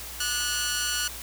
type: tone with amplitude modulation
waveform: 10% pulse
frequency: 1463 Hz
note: F#6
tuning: 20 cents flat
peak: -14 dBFS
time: 0.2-1.08 s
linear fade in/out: 5 ms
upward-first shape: sine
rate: 265 Hz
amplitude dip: 75%
effects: added 60 Hz sine -44 dBFS peak until 1.22 s + white hiss -39 dBFS RMS until 1.22 s